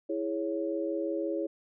sine chord, C# minor, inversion first, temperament equal, 329.6 / 415.3 / 554.4 Hz, E4 / G#4 / C#5, 0 / 0 / 0 cents, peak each -32 / -35 / -34 dBFS, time 0.09-1.47 s, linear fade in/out 10 ms, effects none

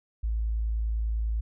sine tone, 55 Hz, A1, in tune, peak -25 dBFS, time 0.23-1.41 s, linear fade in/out 10 ms, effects none

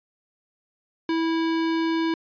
square tone, 327.2 Hz, E4, 13 cents flat, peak -22 dBFS, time 1.09-2.14 s, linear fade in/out 2 ms, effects resampled to 11025 Hz

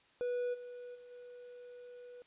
triangle tone with level steps, 490 Hz, B4, 14 cents flat, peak -31 / -43 / -50 / -47 dBFS, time 0.21-2.22 s, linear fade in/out 0 ms, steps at 0.53 / 0.94 / 1.1 s, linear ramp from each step 20 ms, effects white hiss -67 dBFS RMS until 2.26 s + resampled to 8000 Hz

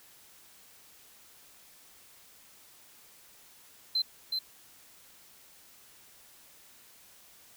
triangle tone with echo, 4088 Hz, C8, 41 cents flat, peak -22 dBFS, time 3.95-4.02 s, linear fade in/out 5 ms, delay 370 ms, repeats 1, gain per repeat -5 dB, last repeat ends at 4.39 s, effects tanh soft clip ceiling -23 dBFS + white hiss -57 dBFS RMS until 7.56 s

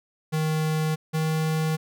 square tone pair in turn, 156.4 / 157.76 Hz, D#3 / D#3, +9 / +24 cents, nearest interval unison, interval 15 cents, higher second, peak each -23 dBFS, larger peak neither, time 0.32-0.96 / 1.13-1.77 s, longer neither, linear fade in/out 20 ms, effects none

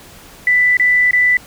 sine tone with dropouts, 1985 Hz, B6, 8 cents sharp, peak -9 dBFS, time 0.47-1.37 s, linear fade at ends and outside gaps 2 ms, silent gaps 0.77-0.797 / 1.11-1.132 s, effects pink hiss -40 dBFS RMS until 1.46 s

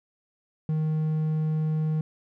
triangle tone, 156 Hz, D#3, 5 cents sharp, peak -21 dBFS, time 0.69-2.01 s, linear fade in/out 2 ms, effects none

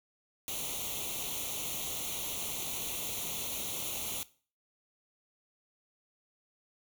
white noise with comb filter, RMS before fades -37 dBFS, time 0.48-4.23 s, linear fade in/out 0 ms, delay 0.3 ms, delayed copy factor +0.85, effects noise-tail reverb RT60 0.4 s tail -18 dB re dry

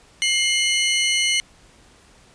sawtooth tone pair together, 2121 / 2971 Hz, C7 / F#7, +23 / +6 cents, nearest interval tritone, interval 583 cents, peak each -17 dBFS, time 0.22-1.4 s, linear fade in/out 0 ms, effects pink hiss -52 dBFS RMS until 2.34 s + resampled to 22050 Hz

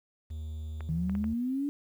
triangle tone, 77.78 Hz, D#2, in tune, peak -33 dBFS, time 0.3-1.34 s, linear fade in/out 10 ms
clicks, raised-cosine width 0.5 ms, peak -29 dBFS, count 4, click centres 0.807 / 1.096 / 1.152 / 1.242 s
sine linear sweep, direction up, 153.6 to 291.6 Hz, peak -28 dBFS, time 0.89-1.69 s, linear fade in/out 0 ms
effects 10-bit

